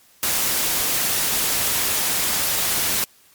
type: noise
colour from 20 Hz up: white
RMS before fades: -21 dBFS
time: 0.23-3.04 s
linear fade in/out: 0 ms
effects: white hiss -54 dBFS RMS until 3.34 s + MP3 96 kbps